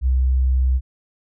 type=tone; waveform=sine; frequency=64.4 Hz; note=C2; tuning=27 cents flat; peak=-14 dBFS; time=0.01-0.81 s; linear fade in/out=50 ms; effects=none